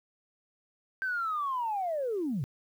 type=linear sweep; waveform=sine; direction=down; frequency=1568 to 114.6 Hz; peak=-28 dBFS; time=1.02-2.44 s; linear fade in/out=0 ms; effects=tanh soft clip ceiling -24 dBFS + 10-bit